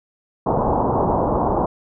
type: low-pass noise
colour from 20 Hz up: white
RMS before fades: -19 dBFS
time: 0.46-1.66 s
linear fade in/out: 5 ms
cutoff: 1000 Hz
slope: 48 dB/octave
effects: none